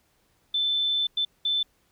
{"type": "tone bursts at uneven times", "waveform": "sine", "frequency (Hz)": 3528, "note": "A7", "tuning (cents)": 4, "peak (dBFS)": -22, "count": 3, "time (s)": [[0.54, 1.07], [1.17, 1.25], [1.45, 1.63]], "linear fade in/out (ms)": 5, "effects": ["pink hiss -67 dBFS RMS until 1.91 s"]}